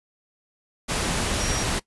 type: tone in noise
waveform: sine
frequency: 5660 Hz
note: F8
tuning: 22 cents sharp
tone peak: -31 dBFS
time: 1.39-1.64 s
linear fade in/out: 20 ms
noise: pink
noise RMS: -25 dBFS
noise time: 0.88-1.8 s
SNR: -9 dB
effects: noise-tail reverb RT60 0.1 s tail -20 dB re dry + resampled to 24000 Hz